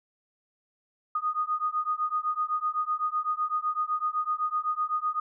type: beating tone pair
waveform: sine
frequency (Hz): 1233 / 1240.9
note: D#6 / D#6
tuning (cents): -16 / -5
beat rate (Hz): 7.9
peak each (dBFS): -29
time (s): 1.15-5.2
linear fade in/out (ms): 5
effects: none